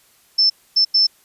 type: tone bursts at uneven times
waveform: sine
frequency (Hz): 5300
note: E8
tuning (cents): +9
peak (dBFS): -11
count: 3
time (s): 0.38-0.5 / 0.76-0.85 / 0.94-1.07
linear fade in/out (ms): 10
effects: white hiss -55 dBFS RMS until 1.24 s + resampled to 32000 Hz